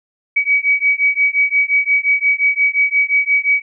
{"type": "beating tone pair", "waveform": "sine", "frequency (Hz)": [2267, 2272.7], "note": ["C#7", "C#7"], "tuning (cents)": [38, 43], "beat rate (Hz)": 5.7, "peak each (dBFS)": -15, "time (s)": [0.36, 3.62], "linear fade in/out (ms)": 10, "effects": []}